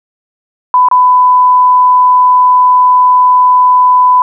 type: tone with dropouts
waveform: sine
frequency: 1000 Hz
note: B5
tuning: 21 cents sharp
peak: -3 dBFS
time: 0.74-4.22 s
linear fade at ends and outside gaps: 1 ms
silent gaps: 0.886-0.913 s
effects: none